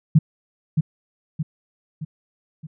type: tone with echo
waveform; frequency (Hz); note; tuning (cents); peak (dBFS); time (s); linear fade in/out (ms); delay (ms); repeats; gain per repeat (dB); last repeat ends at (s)
sine; 155.2; D#3; -4; -8; 0.15-0.19; 10; 620; 4; -6; 2.67
effects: none